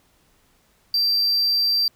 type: tone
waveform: triangle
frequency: 4699 Hz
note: D8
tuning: in tune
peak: -16 dBFS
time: 0.94-1.88 s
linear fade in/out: 2 ms
effects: pink hiss -61 dBFS RMS until 1.95 s